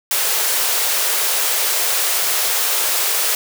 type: high-pass noise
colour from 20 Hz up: white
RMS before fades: -18 dBFS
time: 0.11-3.35 s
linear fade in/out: 2 ms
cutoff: 380 Hz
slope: 48 dB/octave
effects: none